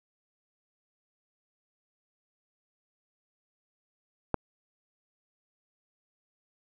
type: click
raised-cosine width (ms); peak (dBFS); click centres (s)
1; -11; 4.343
effects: none